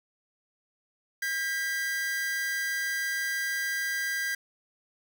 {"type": "tone pair together", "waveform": "45% pulse", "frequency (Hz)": [1607.4, 1961], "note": ["G6", "B6"], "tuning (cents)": [43, -13], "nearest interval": "minor third", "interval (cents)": 344, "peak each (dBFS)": [-30, -33], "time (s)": [1.22, 4.35], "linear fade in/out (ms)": 5, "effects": []}